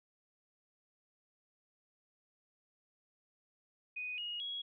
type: tone with pitch steps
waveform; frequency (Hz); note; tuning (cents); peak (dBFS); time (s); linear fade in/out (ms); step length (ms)
sine; 2489 / 2876 / 3322; D#7 / F#7 / G#7; 0 / -50 / 0; -38; 3.96-4.62; 10; 220
effects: none